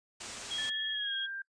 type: low-pass noise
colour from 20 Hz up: white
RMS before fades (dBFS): -44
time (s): 0.2-0.7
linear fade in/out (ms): 10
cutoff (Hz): 8700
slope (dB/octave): 48
type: tone with vibrato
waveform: sine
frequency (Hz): 3280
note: G#7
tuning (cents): -22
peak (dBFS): -33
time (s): 0.5-1.27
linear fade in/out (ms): 20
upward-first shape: triangle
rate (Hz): 19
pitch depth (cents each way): 20
type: tone with pitch glide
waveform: sine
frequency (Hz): 1751 to 1587.2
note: A6 to G6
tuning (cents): -9 to +21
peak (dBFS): -37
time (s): 0.58-1.42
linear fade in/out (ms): 5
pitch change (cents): -170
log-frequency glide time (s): 0.92-1.15
effects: noise-tail reverb RT60 0.1 s tail -21 dB re dry + resampled to 22050 Hz